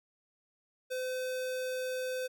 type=tone; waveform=square; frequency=511 Hz; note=C5; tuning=41 cents flat; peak=-34 dBFS; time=0.9-2.28 s; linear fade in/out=20 ms; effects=none